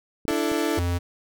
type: clicks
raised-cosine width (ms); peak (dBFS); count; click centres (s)
3; -25; 4; 0.253 / 0.309 / 0.517 / 0.776
type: chord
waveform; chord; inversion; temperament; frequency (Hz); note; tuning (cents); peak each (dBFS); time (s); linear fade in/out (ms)
35% pulse; D suspended second; none; equal with one note detuned; 293.7 / 332.9 / 440; D4 / E4 / A4; 0 / +17 / 0; -25 / -24 / -26; 0.28-0.79; 0
type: tone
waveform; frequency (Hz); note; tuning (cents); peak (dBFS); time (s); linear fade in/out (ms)
square; 87.4; F2; +2; -23; 0.77-0.99; 20
effects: none